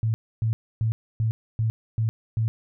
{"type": "tone bursts", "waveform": "sine", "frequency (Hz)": 111.6, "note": "A2", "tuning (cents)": 25, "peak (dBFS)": -20, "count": 7, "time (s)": [0.03, 2.48], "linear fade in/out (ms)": 0, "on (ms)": 110, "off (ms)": 280, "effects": []}